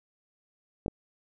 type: clicks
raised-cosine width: 2 ms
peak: -18 dBFS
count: 2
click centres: 0.861 / 0.881 s
effects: none